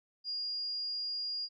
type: tone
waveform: sine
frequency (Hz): 4838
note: D#8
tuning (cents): -49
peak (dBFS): -34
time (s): 0.24-1.49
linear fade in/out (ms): 50
effects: none